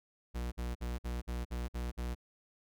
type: tone bursts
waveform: 45% pulse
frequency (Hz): 60.2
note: B1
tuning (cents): -44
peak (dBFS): -35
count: 8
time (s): 0.34-2.151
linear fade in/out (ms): 20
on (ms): 180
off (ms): 53
effects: none